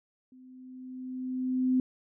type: tone with level ramp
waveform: sine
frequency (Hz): 256.2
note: C4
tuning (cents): -36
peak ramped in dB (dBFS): -51 to -21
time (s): 0.32-1.8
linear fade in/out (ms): 2
effects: none